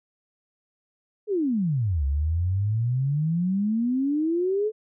sine exponential two-way sweep, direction down then up, 441.6 to 67.3 to 441.6 Hz, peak -21 dBFS, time 1.27-4.72 s, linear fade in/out 50 ms, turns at 2.05 s, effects none

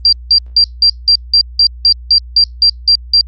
sine tone bursts, 4732 Hz, D8, 12 cents sharp, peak -4 dBFS, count 13, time 0.05-3.211 s, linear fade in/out 2 ms, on 77 ms, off 180 ms, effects added 60 Hz sine -27 dBFS peak until 3.27 s + Opus 32 kbps

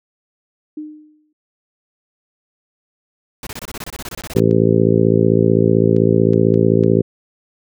sine tone with exponential decay, 304.7 Hz, D#4, 36 cents flat, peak -23 dBFS, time 0.77-1.33 s, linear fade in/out 5 ms, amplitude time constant 120 ms
pink noise bursts, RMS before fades -29 dBFS, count 16, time 3.43-4.398 s, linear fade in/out 2 ms, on 38 ms, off 24 ms
clicks, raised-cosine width 0.2 ms, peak -22 dBFS, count 6, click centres 4.219 / 4.511 / 5.965 / 6.334 / 6.542 / 6.837 s
harmonic tone, 55.7 Hz, A1, 22 cents sharp, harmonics 2 / 3 / 4 / 5 / 6 / 7 / 8 / 9, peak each -18 / -17 / -19 / -20 / -21 / -16 / -20 / -22 dBFS, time 4.35-7.02 s, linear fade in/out 10 ms
effects none

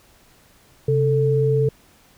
sine tone pair together, 134.22 / 441.9 Hz, C3 / A4, +45 / +7 cents, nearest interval octave + major sixth, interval 2062 cents, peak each -18 / -18 dBFS, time 0.88-1.69 s, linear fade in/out 5 ms, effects pink hiss -54 dBFS RMS until 2.17 s

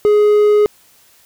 triangle tone, 418.2 Hz, G#4, 12 cents sharp, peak -6 dBFS, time 0.05-0.66 s, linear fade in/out 0 ms, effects white hiss -50 dBFS RMS until 1.25 s

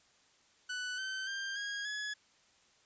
sawtooth tone with pitch steps, 1490 / 1538.1 / 1587.7 / 1639 / 1691.9 Hz, F#6 / G6 / G6 / G#6 / G#6, +12 / -33 / +22 / -23 / +32 cents, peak -33 dBFS, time 0.69-2.14 s, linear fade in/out 10 ms, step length 290 ms, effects white hiss -67 dBFS RMS until 2.85 s + resampled to 16000 Hz

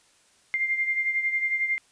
sine beating tone pair, 2100 / 2111 Hz, C7 / C7, +6 / +15 cents, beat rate 11 Hz, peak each -24 / -31 dBFS, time 0.54-1.78 s, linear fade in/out 0 ms, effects white hiss -61 dBFS RMS until 1.91 s + resampled to 22050 Hz

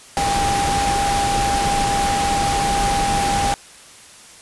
sine tone in noise, 801 Hz, G5, 37 cents sharp, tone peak -18 dBFS, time 0.17-3.54 s, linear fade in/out 0 ms, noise pink, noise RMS -22 dBFS, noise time 0.17-3.54 s, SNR +1 dB, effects white hiss -43 dBFS RMS until 4.41 s + resampled to 24000 Hz

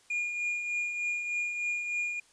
triangle tone with tremolo, 2427 Hz, D#7, 44 cents flat, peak -26 dBFS, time 0.1-2.2 s, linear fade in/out 5 ms, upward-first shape triangle, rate 3.3 Hz, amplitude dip 50%, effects white hiss -62 dBFS RMS until 2.32 s + resampled to 22050 Hz

